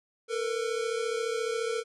square tone pair together, 449.3 / 483.7 Hz, A4 / B4, +36 / -36 cents, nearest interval minor second, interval 128 cents, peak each -31 / -34 dBFS, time 0.28-1.84 s, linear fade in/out 50 ms, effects resampled to 22050 Hz

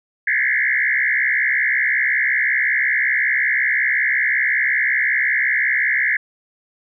sine tone with frequency modulation, 1900 Hz, A#6, 33 cents sharp, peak -15 dBFS, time 0.27-6.17 s, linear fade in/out 5 ms, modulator 65.4 Hz, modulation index 4.1, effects none

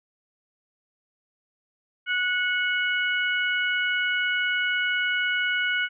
harmonic tone, 734 Hz, F#5, 14 cents flat, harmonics 2 / 3 / 4, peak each -24 / -28 / -30 dBFS, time 2.06-5.89 s, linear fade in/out 50 ms, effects none

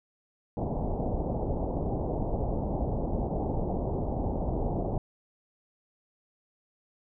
pink low-pass noise, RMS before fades -30 dBFS, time 0.57-4.98 s, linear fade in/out 2 ms, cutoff 830 Hz, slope 48 dB/octave, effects none

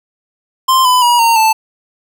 square tone with pitch steps, 1046.5 / 1002.7 / 960.8 / 920.6 / 882 Hz, C6 / B5 / B5 / A#5 / A5, 0 / +26 / -48 / -22 / +4 cents, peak -8 dBFS, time 0.68-1.53 s, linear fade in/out 10 ms, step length 170 ms, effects none

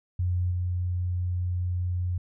sine tone with level steps, 89.5 Hz, F2, 43 cents sharp, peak -23 / -25 dBFS, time 0.19-2.18 s, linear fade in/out 5 ms, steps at 0.51 s, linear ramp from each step 5 ms, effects none

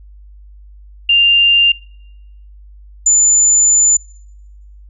sine tone pair in turn, 2794 / 7040 Hz, F7 / A8, 0 / 0 cents, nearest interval octave + major third, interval 1600 cents, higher second, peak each -7 dBFS, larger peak neither, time 1.09-1.72 / 3.06-3.97 s, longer second, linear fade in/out 5 ms, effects noise-tail reverb RT60 0.9 s tail -26 dB re dry + added 50 Hz sine -36 dBFS peak until 4.89 s

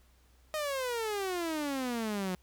sawtooth exponential sweep, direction down, 626 to 179.1 Hz, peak -28 dBFS, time 0.54-2.35 s, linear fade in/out 0 ms, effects added 62 Hz sine -61 dBFS peak until 2.42 s + pink hiss -68 dBFS RMS until 2.42 s

